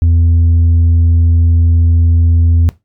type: tone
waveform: sine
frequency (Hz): 83.6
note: E2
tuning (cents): +25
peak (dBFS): -3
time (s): 0.02-2.69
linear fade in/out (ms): 0
effects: noise-tail reverb RT60 0.2 s tail -21 dB re dry + tanh soft clip ceiling -5 dBFS